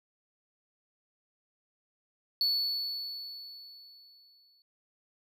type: tone with exponential decay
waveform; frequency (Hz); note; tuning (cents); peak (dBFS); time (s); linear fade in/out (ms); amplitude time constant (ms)
triangle; 4435; C#8; 0; -23; 2.41-4.62; 1; 480
effects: none